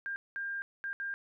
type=tone bursts at uneven times; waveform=sine; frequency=1600 Hz; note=G6; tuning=35 cents sharp; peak=-34 dBFS; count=4; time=0.06-0.16 / 0.36-0.62 / 0.84-0.93 / 1-1.14 s; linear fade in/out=0 ms; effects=none